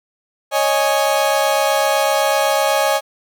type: chord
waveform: 35% pulse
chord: C# suspended second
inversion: none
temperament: equal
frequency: 554.4 / 622.3 / 830.6 Hz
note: C#5 / D#5 / G#5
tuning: 0 / 0 / 0 cents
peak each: -17 dBFS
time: 0.51-3.01 s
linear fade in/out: 50 ms
effects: none